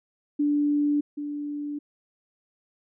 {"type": "tone pair in turn", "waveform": "sine", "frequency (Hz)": [292.2, 292.2], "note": ["D4", "D4"], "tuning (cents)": [-9, -9], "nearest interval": "unison", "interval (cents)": 0, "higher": "neither", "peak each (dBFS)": [-20, -29], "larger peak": "first", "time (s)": [[0.39, 1.01], [1.17, 1.79]], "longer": "neither", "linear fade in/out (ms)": 10, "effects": []}